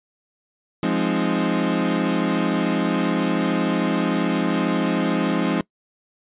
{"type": "chord", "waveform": "35% pulse", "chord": "F minor seventh", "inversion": "none", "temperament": "equal", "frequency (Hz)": [174.61, 207.7, 261.6, 311.1], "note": ["F3", "Ab3", "C4", "Eb4"], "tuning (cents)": [0, 0, 0, 0], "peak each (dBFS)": -23, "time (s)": [0.83, 5.61], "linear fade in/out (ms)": 2, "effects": ["noise-tail reverb RT60 0.1 s tail -23 dB re dry", "resampled to 8000 Hz"]}